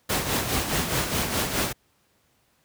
pink noise with tremolo, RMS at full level -23 dBFS, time 0.09-1.73 s, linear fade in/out 10 ms, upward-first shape sine, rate 4.8 Hz, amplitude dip 55%, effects pink hiss -66 dBFS RMS until 2.64 s + high-pass 60 Hz 12 dB/octave

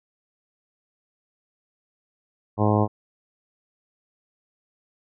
harmonic tone, 105.3 Hz, G#2, 24 cents sharp, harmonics 1 / 2 / 3 / 4 / 5 / 6 / 7 / 8 / 9 / 10, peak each -21 / -24 / -26 / -27 / -28 / -29 / -29 / -30 / -31 / -31 dBFS, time 2.57-2.88 s, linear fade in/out 50 ms, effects none

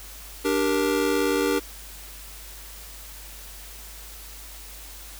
square chord, G minor, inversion second, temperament just, 294 / 392 / 470.4 Hz, D4 / G4 / Bb4, +2 / 0 / +16 cents, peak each -26 dBFS, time 0.44-1.6 s, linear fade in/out 20 ms, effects added 50 Hz sine -43 dBFS peak until 5.19 s + white hiss -43 dBFS RMS until 5.19 s

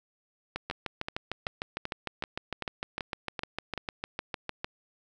two click trains, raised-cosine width 0.3 ms, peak -16 / -17 dBFS, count 28 / 9, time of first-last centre 0.56-4.645 / 0.7-3.777 s, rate 6.61 / 2.6 Hz, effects none

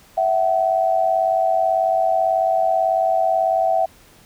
sine tone pair together, 659 / 757.2 Hz, E5 / F#5, -1 / +40 cents, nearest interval major second, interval 241 cents, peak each -18 dBFS, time 0.17-3.86 s, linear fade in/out 10 ms, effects pink hiss -50 dBFS RMS until 4.25 s

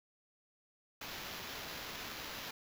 white noise with sample-and-hold, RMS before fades -45 dBFS, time 1.01-2.51 s, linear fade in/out 5 ms, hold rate 8820 Hz, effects none

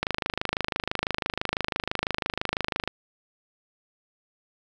click train, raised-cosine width 0.3 ms, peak -9 dBFS, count 75, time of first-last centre 0.03-2.876 s, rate 26 Hz, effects 8-bit

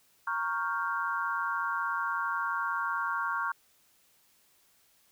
sine chord, G half-diminished seventh, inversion first, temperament equal, 932.3 / 1108.7 / 1396.9 / 1568 Hz, Bb5 / Db6 / F6 / G6, 0 / 0 / 0 / 0 cents, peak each -36 / -33 / -33 / -37 dBFS, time 0.27-3.52 s, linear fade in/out 5 ms, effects white hiss -66 dBFS RMS until 5.11 s

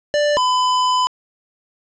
square tone pair in turn, 589 / 1005.9 Hz, D5 / B5, +5 / +31 cents, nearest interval major sixth, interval 926 cents, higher second, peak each -15 dBFS, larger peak neither, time 0.14-0.37 / 0.37-1.07 s, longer second, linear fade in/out 0 ms, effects resampled to 16000 Hz + 8-bit

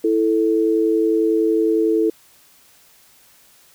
sine tone pair together, 329.1 / 440 Hz, E4 / A4, -3 / 0 cents, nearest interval perfect fourth, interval 503 cents, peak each -17 dBFS, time 0.04-2.1 s, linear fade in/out 5 ms, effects white hiss -52 dBFS RMS until 3.74 s

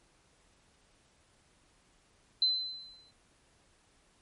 sine tone with exponential decay, 4054 Hz, B7, 45 cents sharp, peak -22 dBFS, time 2.42-3.11 s, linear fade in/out 2 ms, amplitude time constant 150 ms, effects pink hiss -67 dBFS RMS until 4.21 s + MP3 48 kbps

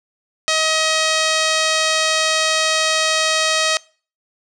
5% pulse tone, 633 Hz, D#5, 30 cents sharp, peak -3 dBFS, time 0.48-3.77 s, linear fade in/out 0 ms, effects noise-tail reverb RT60 0.4 s tail -23 dB re dry + low-pass 7000 Hz 12 dB/octave

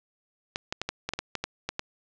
clicks, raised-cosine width 0.2 ms, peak -12 dBFS, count 11, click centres 0.559 / 0.725 / 0.816 / 0.89 / 1.09 / 1.136 / 1.19 / 1.353 / 1.44 / 1.69 / 1.794 s, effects low-pass 7000 Hz 12 dB/octave + 8-bit

